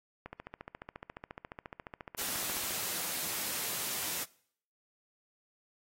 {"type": "click train", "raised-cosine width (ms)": 0.5, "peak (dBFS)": -27, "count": 36, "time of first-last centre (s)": [0.26, 2.708], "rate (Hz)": 14.3}
{"type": "high-pass noise", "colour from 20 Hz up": "white", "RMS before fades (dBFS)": -36, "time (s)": [2.17, 4.25], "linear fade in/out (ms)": 20, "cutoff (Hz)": 110, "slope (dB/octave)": 12}
{"effects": ["noise-tail reverb RT60 0.6 s tail -22 dB re dry", "AAC 48 kbps"]}